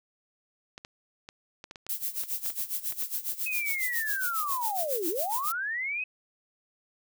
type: clicks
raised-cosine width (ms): 0.2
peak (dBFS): -25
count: 12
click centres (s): 0.779 / 0.849 / 1.289 / 1.641 / 1.711 / 1.758 / 1.866 / 2.236 / 2.461 / 2.502 / 2.924 / 3.023
type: noise with tremolo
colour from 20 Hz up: violet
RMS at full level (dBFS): -30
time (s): 1.89-5.52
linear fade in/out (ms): 2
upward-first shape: sine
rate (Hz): 7.3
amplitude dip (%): 85
type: linear two-way sweep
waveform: sine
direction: down then up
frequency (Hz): 2574 to 308.5 to 2574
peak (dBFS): -29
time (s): 3.46-6.04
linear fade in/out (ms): 5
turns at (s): 5.08
effects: none